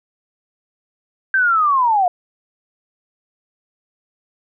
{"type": "linear sweep", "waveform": "sine", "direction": "down", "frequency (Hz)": [1580, 693], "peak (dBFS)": -12, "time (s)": [1.34, 2.08], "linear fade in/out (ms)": 2, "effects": []}